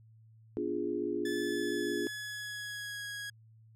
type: chord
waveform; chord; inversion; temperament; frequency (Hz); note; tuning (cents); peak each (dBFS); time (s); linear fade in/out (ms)
sine; B diminished seventh; none; equal; 246.9 / 293.7 / 349.2 / 415.3; B3 / D4 / F4 / Ab4; 0 / 0 / 0 / 0; -41 / -37 / -35 / -36; 0.57-2.07; 0
type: tone with pitch glide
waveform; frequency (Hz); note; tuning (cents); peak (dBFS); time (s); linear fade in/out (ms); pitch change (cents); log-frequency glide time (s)
sawtooth; 1733 to 1655.7; A6 to G#6; -27 to -6; -35; 1.25-3.3; 5; -79; 1.41-3.04
effects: added 111 Hz sine -56 dBFS peak until 3.75 s + low-pass 12000 Hz 12 dB/octave